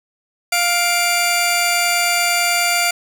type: tone pair together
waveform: 15% pulse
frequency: 701.8 / 2349 Hz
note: F5 / D7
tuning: +8 / 0 cents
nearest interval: octave + major sixth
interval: 2092 cents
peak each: -11 dBFS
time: 0.52-2.91 s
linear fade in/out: 5 ms
effects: none